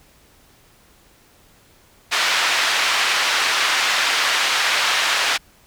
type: band-pass noise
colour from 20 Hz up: pink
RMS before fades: -19 dBFS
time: 2.11-5.38 s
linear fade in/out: 20 ms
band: 1300 to 4500 Hz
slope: 12 dB/octave
effects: pink hiss -53 dBFS RMS until 5.66 s